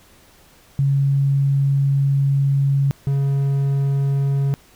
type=tone pair in turn; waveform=sine / triangle; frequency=138.59 / 138.59 Hz; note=C#3 / C#3; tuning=0 / 0 cents; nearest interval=unison; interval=0 cents; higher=neither; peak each=-14 dBFS; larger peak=neither; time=0.79-2.91 / 3.07-4.54 s; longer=first; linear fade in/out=0 ms; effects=pink hiss -51 dBFS RMS until 4.75 s